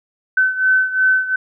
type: beating tone pair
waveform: sine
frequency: 1521 / 1523.8 Hz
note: F#6 / G6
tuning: +47 / -49 cents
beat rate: 2.8 Hz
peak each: -14 / -18 dBFS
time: 0.37-1.36 s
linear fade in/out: 5 ms
effects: none